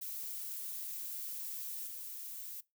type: noise with level steps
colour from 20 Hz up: violet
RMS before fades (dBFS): -42 / -45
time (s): 0.01-2.61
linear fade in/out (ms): 10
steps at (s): 1.87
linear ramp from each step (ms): 5
effects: noise-tail reverb RT60 0.2 s tail -21 dB re dry